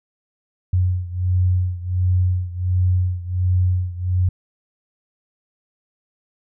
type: beating tone pair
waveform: sine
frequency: 90.5 / 91.9 Hz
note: F#2 / F#2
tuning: -38 / -11 cents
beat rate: 1.4 Hz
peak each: -18 / -21 dBFS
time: 0.73-4.29 s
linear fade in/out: 5 ms
effects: none